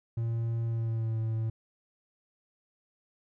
triangle tone with pitch glide, 115.2 to 111.73 Hz, A#2 to A2, -20 to +27 cents, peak -26 dBFS, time 0.17-1.5 s, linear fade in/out 5 ms, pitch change -53 cents, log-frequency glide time 0.65-1.16 s, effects none

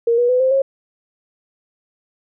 sine tone with pitch steps, 466.2 / 484 / 502.6 / 521.8 / 541.7 Hz, A#4 / B4 / B4 / C5 / C#5, 0 / -35 / +30 / -5 / -40 cents, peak -12 dBFS, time 0.07-0.62 s, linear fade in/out 5 ms, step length 110 ms, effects none

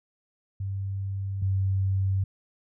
sine tone pair in turn, 97.6 / 96.26 Hz, G2 / G2, -7 / -31 cents, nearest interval unison, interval 24 cents, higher first, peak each -28 / -22 dBFS, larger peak second, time 0.6-1.42 / 1.42-2.24 s, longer neither, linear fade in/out 5 ms, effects none

